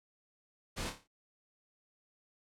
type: noise with echo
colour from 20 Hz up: pink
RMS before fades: -39 dBFS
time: 0.76-0.91 s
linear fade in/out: 20 ms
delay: 28 ms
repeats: 6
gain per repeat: -6 dB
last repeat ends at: 1.078 s
effects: low-pass 9000 Hz 12 dB/octave